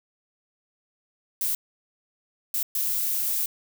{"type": "noise bursts at uneven times", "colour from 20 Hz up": "violet", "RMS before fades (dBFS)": -26, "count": 3, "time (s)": [[1.41, 1.55], [2.54, 2.63], [2.75, 3.46]], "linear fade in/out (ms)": 2, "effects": []}